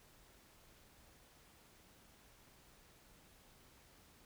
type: silence
effects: pink hiss -65 dBFS RMS until 4.25 s